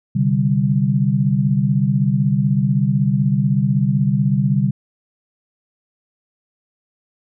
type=chord; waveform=sine; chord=C suspended second; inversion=none; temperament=equal; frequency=130.81 / 146.83 / 196 Hz; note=C3 / D3 / G3; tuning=0 / 0 / 0 cents; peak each=-18 dBFS; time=0.15-4.71 s; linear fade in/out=10 ms; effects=none